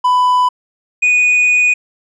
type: tone pair in turn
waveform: triangle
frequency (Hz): 997 / 2473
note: B5 / D#7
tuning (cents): +16 / -11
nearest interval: octave + major third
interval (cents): 1573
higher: second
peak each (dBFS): -7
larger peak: neither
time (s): 0.04-0.49 / 1.02-1.74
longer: second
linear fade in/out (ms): 10
effects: resampled to 24000 Hz